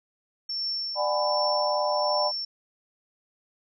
sine tone with tremolo, 5420 Hz, E8, 47 cents sharp, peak -26 dBFS, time 0.49-2.45 s, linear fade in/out 5 ms, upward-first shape triangle, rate 1.3 Hz, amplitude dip 60%
sine chord, G# half-diminished seventh, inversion second, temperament just, 598 / 747.5 / 830.6 / 996.7 Hz, D5 / F#5 / G#5 / B5, +31 / +17 / 0 / +16 cents, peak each -26 / -31 / -31 / -29 dBFS, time 0.95-2.32 s, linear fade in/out 50 ms
effects none

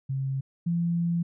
sine tone pair in turn, 134.7 / 170.45 Hz, C#3 / F3, -49 / -42 cents, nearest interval major third, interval 407 cents, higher second, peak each -26 / -23 dBFS, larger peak second, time 0.09-0.41 / 0.66-1.23 s, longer second, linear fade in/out 10 ms, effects none

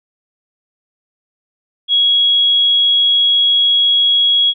sine tone, 3322 Hz, G#7, in tune, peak -9 dBFS, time 1.88-4.54 s, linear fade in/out 50 ms, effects none

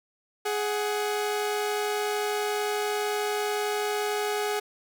sawtooth tone pair together, 418.1 / 745 Hz, G#4 / F#5, +12 / +12 cents, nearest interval minor seventh, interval 1000 cents, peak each -23 / -29 dBFS, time 0.45-4.6 s, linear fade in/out 10 ms, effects none

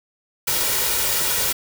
white noise with comb filter, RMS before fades -21 dBFS, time 0.47-1.53 s, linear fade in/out 10 ms, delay 2.1 ms, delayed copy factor +0.5, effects none

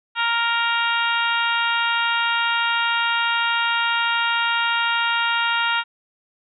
harmonic tone, 466.2 Hz, A#4, in tune, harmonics 2 / 3 / 4 / 5 / 6 / 7 / 8, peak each -24 / -22 / -28 / -30 / -26 / -30 / -31 dBFS, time 0.15-5.84 s, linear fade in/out 50 ms, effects none

